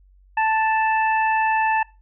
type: harmonic tone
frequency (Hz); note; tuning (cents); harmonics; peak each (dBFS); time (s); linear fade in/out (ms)
880; A5; 0; 1 / 2 / 3; -18 / -24 / -28; 0.37-1.83; 5
effects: noise-tail reverb RT60 0.3 s tail -23 dB re dry + added 47 Hz sine -50 dBFS peak until 2.01 s